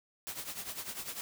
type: noise with tremolo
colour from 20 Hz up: white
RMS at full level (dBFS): -38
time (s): 0.27-1.21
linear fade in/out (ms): 0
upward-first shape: triangle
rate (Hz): 10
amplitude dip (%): 80
effects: none